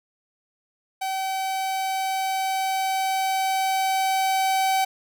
45% pulse tone with level ramp, 766 Hz, G5, 40 cents flat, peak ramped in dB -25 to -19 dBFS, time 1.01-4.85 s, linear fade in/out 10 ms, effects none

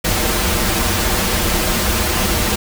pink noise with comb filter, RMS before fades -17 dBFS, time 0.04-2.56 s, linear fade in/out 10 ms, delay 7.2 ms, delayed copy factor -0.9, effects none

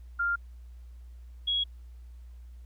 sine tone pair in turn, 1396.9 / 3322 Hz, F6 / G#7, 0 / 0 cents, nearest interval octave + minor third, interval 1500 cents, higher second, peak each -25 / -25 dBFS, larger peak neither, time 0.19-0.36 / 1.47-1.64 s, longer neither, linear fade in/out 10 ms, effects added 60 Hz sine -44 dBFS peak until 2.65 s + pink hiss -70 dBFS RMS until 2.65 s

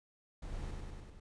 brown noise with echo, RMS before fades -43 dBFS, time 0.42-0.71 s, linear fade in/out 5 ms, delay 98 ms, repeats 5, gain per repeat -2 dB, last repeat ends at 1.2 s, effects resampled to 22050 Hz

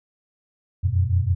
sine tone cluster, 86.7 / 92.7 / 121.9 Hz, F2 / F#2 / B2, -12 / +4 / -22 cents, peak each -22 / -20 / -25 dBFS, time 0.83-1.35 s, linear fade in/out 20 ms, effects none

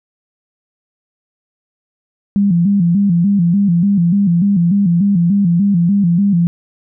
sine tone with vibrato, 185.4 Hz, F#3, 4 cents sharp, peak -9 dBFS, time 2.36-6.47 s, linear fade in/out 0 ms, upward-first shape square, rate 3.4 Hz, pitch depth 140 cents each way, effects none

